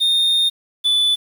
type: tone pair in turn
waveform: triangle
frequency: 3663 / 3482 Hz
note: A#7 / A7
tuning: -31 / -19 cents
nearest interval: minor second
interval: 88 cents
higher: first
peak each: -12 dBFS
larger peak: neither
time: 0-0.5 / 0.84-1.16 s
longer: first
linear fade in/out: 20 ms
effects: 7-bit